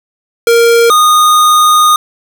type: tone pair in turn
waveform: square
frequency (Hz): 466.2 / 1231.7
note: A#4 / D#6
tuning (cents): 0 / -18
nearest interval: octave + perfect fourth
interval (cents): 1682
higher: second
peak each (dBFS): -5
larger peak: neither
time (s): 0.47-0.9 / 0.9-1.96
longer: second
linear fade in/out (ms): 2
effects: none